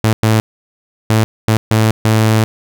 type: tone bursts at uneven times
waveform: sawtooth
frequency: 110 Hz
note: A2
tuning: in tune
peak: -5 dBFS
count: 6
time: 0.04-0.13 / 0.23-0.4 / 1.1-1.24 / 1.48-1.57 / 1.71-1.91 / 2.05-2.44 s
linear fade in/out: 0 ms
effects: none